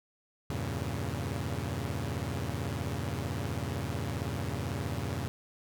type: chord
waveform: sawtooth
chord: E diminished seventh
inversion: none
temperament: equal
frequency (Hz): 82.41 / 98 / 116.54 / 138.59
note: E2 / G2 / Bb2 / Db3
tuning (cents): 0 / 0 / 0 / 0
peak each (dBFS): -34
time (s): 0.5-5.28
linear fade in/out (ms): 0
effects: none